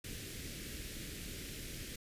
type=band-stop noise; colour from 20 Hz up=pink; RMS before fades=-45 dBFS; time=0.04-1.96 s; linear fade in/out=5 ms; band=460 to 1800 Hz; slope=24 dB/octave; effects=resampled to 32000 Hz